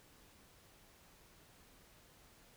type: silence
effects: pink hiss -64 dBFS RMS until 2.56 s